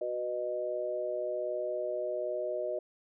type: chord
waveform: sine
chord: B major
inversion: second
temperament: equal with one note detuned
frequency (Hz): 370 / 493.9 / 615.1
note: F#4 / B4 / D#5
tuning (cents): 0 / 0 / -20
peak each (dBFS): -38 / -38 / -33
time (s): 0.01-2.79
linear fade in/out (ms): 5
effects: none